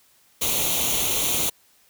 white noise with comb filter, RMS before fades -23 dBFS, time 0.41-1.5 s, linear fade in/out 10 ms, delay 0.3 ms, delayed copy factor +0.75, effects white hiss -59 dBFS RMS until 1.89 s

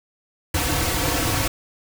pink noise with comb filter, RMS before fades -22 dBFS, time 0.54-1.48 s, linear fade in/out 5 ms, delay 4.9 ms, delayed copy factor -0.8, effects none

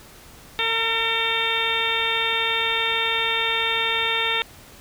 harmonic tone with a mistuned harmonic, 453.1 Hz, A#4, 49 cents flat, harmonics 1 / 2 / 3 / 4 / 5 / 6 / 7 / 8, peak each -31 / -30 / -30 / -29 / -27 / -28 / -31 / -25 dBFS, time 0.59-4.42 s, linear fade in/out 0 ms, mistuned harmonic 2, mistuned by +17 cents, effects pink hiss -46 dBFS RMS until 4.8 s

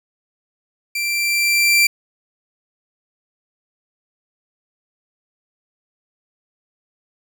sawtooth tone with level ramp, 2354 Hz, D7, 3 cents sharp, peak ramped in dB -17 to -7 dBFS, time 0.95-1.87 s, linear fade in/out 5 ms, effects none

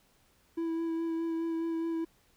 triangle tone with vibrato, 329.6 Hz, E4, in tune, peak -28 dBFS, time 0.57-2.05 s, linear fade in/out 10 ms, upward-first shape sine, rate 4.8 Hz, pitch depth 15 cents each way, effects pink hiss -67 dBFS RMS until 2.36 s

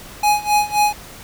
square tone with tremolo, 835 Hz, G#5, 9 cents sharp, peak -12 dBFS, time 0.23-0.93 s, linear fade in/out 5 ms, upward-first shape sine, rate 3.8 Hz, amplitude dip 90%, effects pink hiss -38 dBFS RMS until 1.23 s

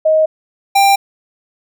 sine / square tone pair in turn, 628 / 791.5 Hz, D#5 / G5, +16 / +17 cents, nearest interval major third, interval 401 cents, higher second, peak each -8 dBFS, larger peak neither, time 0.05-0.26 / 0.75-0.96 s, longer neither, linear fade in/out 10 ms, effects none

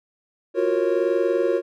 triangle chord, Gb major seventh, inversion third, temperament equal with one note detuned, 349.2 / 370 / 466.2 / 548 Hz, F4 / Gb4 / Bb4 / Db5, 0 / 0 / 0 / -20 cents, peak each -22 dBFS, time 0.54-1.62 s, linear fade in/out 50 ms, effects none

